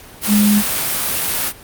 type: tone in noise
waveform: sine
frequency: 207.7 Hz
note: G#3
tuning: in tune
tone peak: -10 dBFS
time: 0.27-0.63 s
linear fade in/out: 50 ms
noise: white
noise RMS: -19 dBFS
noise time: 0.21-1.53 s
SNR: +6 dB
effects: pink hiss -39 dBFS RMS until 1.63 s + Opus 48 kbps